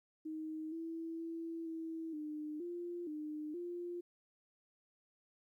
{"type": "tone with pitch steps", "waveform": "sine", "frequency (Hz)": [313.8, 328.3, 330.5, 325, 303, 348.2, 303.6, 349.6], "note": ["D#4", "E4", "E4", "E4", "D#4", "F4", "D#4", "F4"], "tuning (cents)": [15, -7, 5, -24, -46, -5, -42, 2], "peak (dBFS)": -40, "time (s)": [0.25, 4.01], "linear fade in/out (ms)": 10, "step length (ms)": 470, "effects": ["13-bit"]}